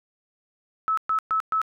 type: tone bursts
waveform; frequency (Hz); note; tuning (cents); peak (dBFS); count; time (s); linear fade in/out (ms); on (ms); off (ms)
sine; 1300; E6; -24; -20; 4; 0.88-1.616; 0; 94; 120
effects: none